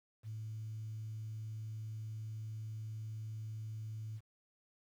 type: tone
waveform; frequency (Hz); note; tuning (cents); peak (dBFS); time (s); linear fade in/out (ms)
sine; 109.4; A2; -9; -40; 0.23-4.21; 50
effects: tanh soft clip ceiling -36 dBFS + 11-bit